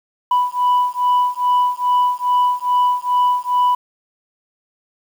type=beating tone pair; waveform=sine; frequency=987.8 / 990.2 Hz; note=B5 / B5; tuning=0 / +4 cents; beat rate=2.4 Hz; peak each=-15 dBFS; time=0.31-3.75 s; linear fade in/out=5 ms; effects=tanh soft clip ceiling -10 dBFS + 7-bit